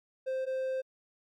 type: tone pair in turn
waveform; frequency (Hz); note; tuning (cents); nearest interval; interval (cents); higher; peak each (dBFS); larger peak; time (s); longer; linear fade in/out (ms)
triangle; 523.3 / 523.3; C5 / C5; 0 / 0; unison; 0; neither; -28; neither; 0.26-0.46 / 0.46-0.82; second; 20
effects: MP3 96 kbps